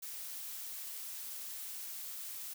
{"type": "noise", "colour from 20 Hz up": "blue", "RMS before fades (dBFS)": -44, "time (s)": [0.02, 2.54], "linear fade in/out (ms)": 10, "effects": []}